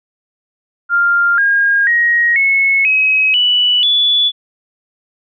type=tone with pitch steps; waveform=sine; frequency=1396.9 / 1623.3 / 1886.3 / 2192 / 2547 / 2960 / 3440 Hz; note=F6 / G#6 / A#6 / C#7 / D#7 / F#7 / A7; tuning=0 / -40 / +20 / -20 / +40 / 0 / -40 cents; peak=-9 dBFS; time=0.89-4.32 s; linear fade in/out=50 ms; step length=490 ms; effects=none